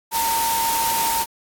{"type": "tone in noise", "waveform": "sine", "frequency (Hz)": 914, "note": "A#5", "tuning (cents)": -34, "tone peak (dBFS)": -20, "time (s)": [0.11, 1.26], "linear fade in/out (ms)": 50, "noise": "white", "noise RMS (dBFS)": -24, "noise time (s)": [0.11, 1.26], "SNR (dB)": 1, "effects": ["AAC 64 kbps"]}